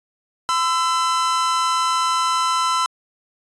45% pulse tone pair together, 1018 / 1330.9 Hz, C6 / E6, -48 / +16 cents, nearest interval perfect fourth, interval 464 cents, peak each -20 dBFS, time 0.49-2.86 s, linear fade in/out 0 ms, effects resampled to 22050 Hz

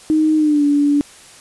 sine tone with pitch glide, 311.1 to 288.6 Hz, D#4 to D4, 0 to -30 cents, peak -11 dBFS, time 0.1-1.01 s, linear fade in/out 0 ms, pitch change -130 cents, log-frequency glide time 0.36-0.64 s, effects white hiss -42 dBFS RMS until 1.4 s + resampled to 24000 Hz

